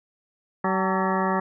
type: harmonic tone with a mistuned harmonic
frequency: 190 Hz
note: F#3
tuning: 46 cents sharp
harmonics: 1 / 2 / 3 / 4 / 5 / 6 / 7 / 9 / 10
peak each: -26 / -29 / -31 / -30 / -28 / -29 / -33 / -34 / -36 dBFS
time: 0.64-1.4 s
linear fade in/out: 5 ms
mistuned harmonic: 5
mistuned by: -72 cents
effects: none